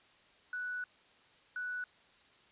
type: tone bursts at uneven times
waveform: sine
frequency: 1480 Hz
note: F#6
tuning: in tune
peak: -36 dBFS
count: 2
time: 0.53-0.84 / 1.56-1.84 s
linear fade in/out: 2 ms
effects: white hiss -64 dBFS RMS until 2.51 s + resampled to 8000 Hz

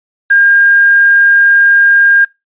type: tone with quantisation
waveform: sine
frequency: 1611 Hz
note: G6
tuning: 47 cents sharp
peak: -4 dBFS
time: 0.3-2.25 s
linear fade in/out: 10 ms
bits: 5
effects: noise-tail reverb RT60 0.2 s tail -21 dB re dry + resampled to 8000 Hz

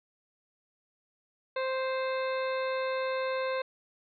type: harmonic tone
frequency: 523.3 Hz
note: C5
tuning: in tune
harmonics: 1 / 2 / 3 / 4 / 5 / 7 / 8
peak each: -30 / -36 / -40 / -42 / -44 / -47 / -48 dBFS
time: 1.56-3.62 s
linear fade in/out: 5 ms
effects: none

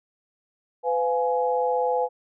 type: chord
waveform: sine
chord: F diminished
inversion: second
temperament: just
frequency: 502.9 / 698.5 / 838.1 Hz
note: Cb5 / F5 / Ab5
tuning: +31 / 0 / +16 cents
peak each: -23 / -29 / -25 dBFS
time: 0.83-2.09 s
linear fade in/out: 50 ms
effects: none

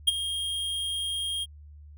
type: tone with ADSR envelope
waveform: square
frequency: 3235 Hz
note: G#7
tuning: 46 cents flat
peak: -16 dBFS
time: 0.07-1.46 s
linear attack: 12 ms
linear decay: 22 ms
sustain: -13 dB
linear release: 32 ms
effects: added 74 Hz sine -45 dBFS peak until 1.97 s

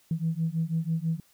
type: beating tone pair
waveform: sine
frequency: 160.1 / 166.2 Hz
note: D#3 / E3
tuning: +50 / +15 cents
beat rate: 6.1 Hz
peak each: -28 dBFS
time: 0.11-1.2 s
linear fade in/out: 2 ms
effects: tanh soft clip ceiling -18 dBFS + white hiss -63 dBFS RMS until 1.33 s

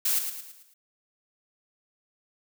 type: noise with echo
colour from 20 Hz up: blue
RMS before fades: -25 dBFS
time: 0.05-0.19 s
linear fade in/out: 5 ms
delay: 110 ms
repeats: 5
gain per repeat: -7 dB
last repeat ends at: 0.74 s
effects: none

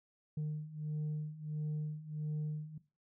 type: beating tone pair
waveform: sine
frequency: 151.1 / 152.6 Hz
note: D3 / D#3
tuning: +50 / -33 cents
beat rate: 1.5 Hz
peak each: -39 / -36 dBFS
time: 0.37-2.78 s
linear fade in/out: 5 ms
effects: noise-tail reverb RT60 0.3 s tail -17 dB re dry + tanh soft clip ceiling -33 dBFS

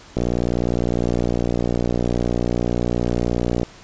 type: click train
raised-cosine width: 2 ms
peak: -7 dBFS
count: 208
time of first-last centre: 0.17-3.632 s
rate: 59.8 Hz
effects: pink hiss -44 dBFS RMS until 3.83 s + resampled to 16000 Hz

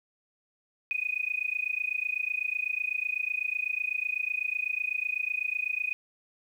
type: tone with amplitude modulation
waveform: sine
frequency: 2489 Hz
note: D#7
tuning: in tune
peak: -24 dBFS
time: 0.91-5.93 s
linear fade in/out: 0 ms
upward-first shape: sine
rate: 28 Hz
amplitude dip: 95%
effects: 10-bit

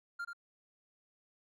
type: tone with echo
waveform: triangle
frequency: 1396.9 Hz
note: F6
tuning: in tune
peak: -35 dBFS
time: 0.19-0.25 s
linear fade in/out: 10 ms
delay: 83 ms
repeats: 1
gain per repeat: -5 dB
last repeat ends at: 0.333 s
effects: none

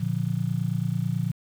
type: chord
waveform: sine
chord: Bb major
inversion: none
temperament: just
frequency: 116.54 / 145.68 / 174.81 Hz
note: Bb2 / D3 / F3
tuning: 0 / -14 / +2 cents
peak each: -28 dBFS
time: 0-1.32 s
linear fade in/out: 10 ms
effects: 8-bit

